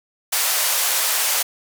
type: band-pass noise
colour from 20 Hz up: white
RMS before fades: -20 dBFS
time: 0.32-1.43 s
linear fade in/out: 10 ms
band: 540 to 16000 Hz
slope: 24 dB/octave
effects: none